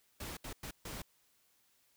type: noise bursts at uneven times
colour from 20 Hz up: pink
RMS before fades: -44 dBFS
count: 4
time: 0.2-0.37 / 0.44-0.53 / 0.63-0.71 / 0.85-1.02 s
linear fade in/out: 5 ms
effects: white hiss -72 dBFS RMS until 1.96 s